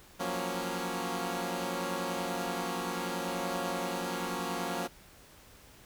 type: chord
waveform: 10% pulse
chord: Gb major seventh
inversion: third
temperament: equal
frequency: 174.61 / 185 / 233.1 / 277.2 Hz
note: F3 / Gb3 / Bb3 / Db4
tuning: 0 / 0 / 0 / 0 cents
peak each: -30 dBFS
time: 0.19-4.88 s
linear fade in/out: 20 ms
effects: pink hiss -56 dBFS RMS until 5.85 s